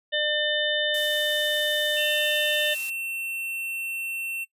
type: harmonic tone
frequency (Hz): 600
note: D5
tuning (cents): +37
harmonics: 1 / 3 / 5 / 6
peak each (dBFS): -28 / -28 / -28 / -28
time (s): 0.12-2.75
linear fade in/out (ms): 20
type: noise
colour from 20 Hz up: blue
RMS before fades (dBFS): -36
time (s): 0.94-2.9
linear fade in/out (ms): 5
type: tone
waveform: square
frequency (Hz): 2700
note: E7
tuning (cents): +41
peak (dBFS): -30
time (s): 1.96-4.45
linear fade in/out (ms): 20
effects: noise-tail reverb RT60 0.1 s tail -19 dB re dry + resampled to 32000 Hz